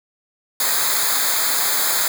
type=noise with comb filter; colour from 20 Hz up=white; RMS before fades=-19 dBFS; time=0.6-2.08 s; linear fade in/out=2 ms; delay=0.35 ms; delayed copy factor=-0.95; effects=none